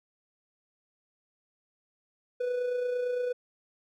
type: tone with amplitude modulation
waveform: triangle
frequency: 494.1 Hz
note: B4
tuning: 1 cent sharp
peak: -24 dBFS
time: 2.4-3.33 s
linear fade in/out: 10 ms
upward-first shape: sine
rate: 28.8 Hz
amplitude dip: 40%
effects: none